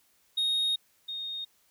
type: tone pair in turn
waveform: sine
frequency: 3729 / 3705 Hz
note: A#7 / A#7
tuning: 0 / -11 cents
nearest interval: unison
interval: 11 cents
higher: first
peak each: -22 / -33 dBFS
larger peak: first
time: 0.37-0.76 / 1.08-1.45 s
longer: first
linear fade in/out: 10 ms
effects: tanh soft clip ceiling -24 dBFS + white hiss -67 dBFS RMS until 1.7 s